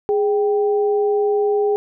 sine tone pair together, 414.8 / 783 Hz, G#4 / G5, -2 / -2 cents, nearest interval major seventh, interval 1100 cents, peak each -15 / -25 dBFS, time 0.09-1.76 s, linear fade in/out 0 ms, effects none

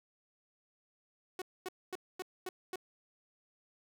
sawtooth tone bursts, 369.8 Hz, F#4, 1 cent flat, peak -34 dBFS, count 6, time 1.39-2.758 s, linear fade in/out 2 ms, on 28 ms, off 240 ms, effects none

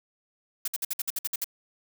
blue noise bursts, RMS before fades -29 dBFS, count 10, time 0.65-1.444 s, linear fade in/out 5 ms, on 29 ms, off 56 ms, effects none

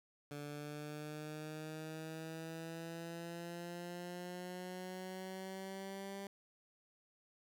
15% pulse exponential sweep, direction up, 145.2 to 198 Hz, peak -38 dBFS, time 0.31-6.27 s, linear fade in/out 2 ms, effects none

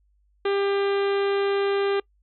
harmonic tone, 398.1 Hz, G4, 27 cents sharp, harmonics 1 / 2 / 3 / 4 / 5 / 6 / 7 / 8 / 9 / 10, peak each -21 / -33 / -33 / -36 / -39 / -40 / -41 / -41 / -44 / -46 dBFS, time 0.45-2 s, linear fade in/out 5 ms, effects noise-tail reverb RT60 0.1 s tail -25 dB re dry + added 50 Hz sine -61 dBFS peak until 2.22 s

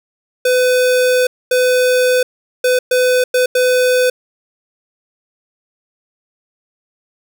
square tone bursts at uneven times, 503 Hz, B4, 32 cents sharp, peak -11 dBFS, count 6, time 0.45-1.27 / 1.51-2.23 / 2.64-2.79 / 2.91-3.24 / 3.34-3.46 / 3.55-4.1 s, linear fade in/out 5 ms, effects none

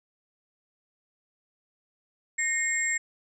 sine tone cluster, 1847 / 2146 / 7540 Hz, A#6 / C7 / A#8, -16 / +43 / +19 cents, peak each -29 dBFS, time 2.38-2.98 s, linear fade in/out 10 ms, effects none

